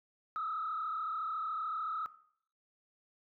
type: tone with frequency modulation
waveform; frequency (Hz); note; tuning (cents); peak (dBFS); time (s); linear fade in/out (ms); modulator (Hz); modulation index
sine; 1282; E6; -49; -33; 0.36-2.06; 0; 33.8; 1.5
effects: noise-tail reverb RT60 0.6 s tail -18 dB re dry + tanh soft clip ceiling -29 dBFS